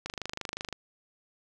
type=click train; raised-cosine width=0.2 ms; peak=-17 dBFS; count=18; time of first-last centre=0.06-0.727 s; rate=25.5 Hz; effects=none